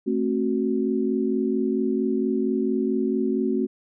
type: chord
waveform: sine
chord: F# diminished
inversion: first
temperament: just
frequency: 222 / 266.4 / 370 Hz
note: A3 / C4 / F#4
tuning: +16 / +31 / 0 cents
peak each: -25 dBFS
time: 0.06-3.67 s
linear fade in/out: 20 ms
effects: none